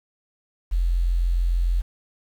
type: tone with quantisation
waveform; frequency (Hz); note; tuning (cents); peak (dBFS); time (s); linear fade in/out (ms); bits
sine; 43.41; F1; -10; -18; 0.71-1.82; 20; 8
effects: none